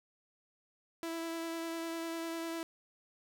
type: tone with vibrato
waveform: sawtooth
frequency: 330.6 Hz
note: E4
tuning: 5 cents sharp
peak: -33 dBFS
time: 1.03-2.63 s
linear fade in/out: 0 ms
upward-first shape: square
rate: 10 Hz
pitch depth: 10 cents each way
effects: none